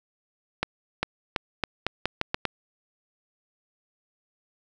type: accelerating click train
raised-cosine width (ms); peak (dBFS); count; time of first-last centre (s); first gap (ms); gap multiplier
0.3; -8; 9; 0.63-2.453; 400; 0.83
effects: none